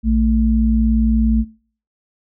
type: tone pair together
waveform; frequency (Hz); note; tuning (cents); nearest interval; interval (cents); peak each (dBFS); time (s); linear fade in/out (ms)
sine; 58.72 / 222.1; A#1 / A3; +13 / +16; octave + major seventh; 2303; -15; 0.03-1.45; 50
effects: noise-tail reverb RT60 0.5 s tail -24 dB re dry